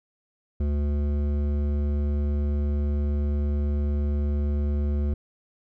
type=tone with hard clipping; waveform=sine; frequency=72.6 Hz; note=D2; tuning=19 cents flat; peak=-24 dBFS; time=0.6-5.14 s; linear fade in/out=5 ms; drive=12 dB; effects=none